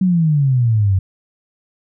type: exponential sweep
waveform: sine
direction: down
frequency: 191.2 to 92.1 Hz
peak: -11 dBFS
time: 0.01-0.99 s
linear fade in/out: 5 ms
effects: none